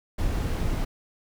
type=noise; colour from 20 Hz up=brown; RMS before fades=-26 dBFS; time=0.18-0.85 s; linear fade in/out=10 ms; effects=none